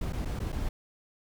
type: noise with dropouts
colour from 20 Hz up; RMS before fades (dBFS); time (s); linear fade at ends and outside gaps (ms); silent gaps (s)
brown; -32; 0.01-0.69; 5; 0.125-0.131 / 0.25-0.255 / 0.392-0.4 / 0.521-0.526
effects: none